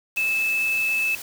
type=tone in noise; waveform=sine; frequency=2616 Hz; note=E7; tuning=14 cents flat; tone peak=-20 dBFS; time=0.17-1.15 s; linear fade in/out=2 ms; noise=white; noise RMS=-36 dBFS; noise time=0.16-1.22 s; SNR=+13 dB; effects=none